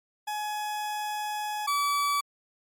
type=tone pair in turn; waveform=40% pulse; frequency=843 / 1147.7 Hz; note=G#5 / D6; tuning=+26 / -40 cents; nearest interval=perfect fourth; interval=534 cents; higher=second; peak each=-29 / -23 dBFS; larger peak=second; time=0.27-1.67 / 1.67-2.21 s; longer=first; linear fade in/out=10 ms; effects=MP3 64 kbps